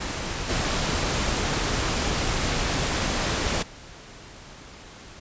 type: noise with level steps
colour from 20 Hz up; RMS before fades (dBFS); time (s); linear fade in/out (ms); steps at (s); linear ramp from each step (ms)
pink; -30 / -25 / -44; 0-5.2; 10; 0.49 / 3.62; 10
effects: resampled to 16000 Hz